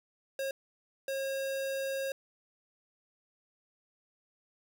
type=tone bursts at uneven times; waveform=square; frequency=541 Hz; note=C#5; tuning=42 cents flat; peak=-33 dBFS; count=2; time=0.39-0.51 / 1.08-2.12 s; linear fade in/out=2 ms; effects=none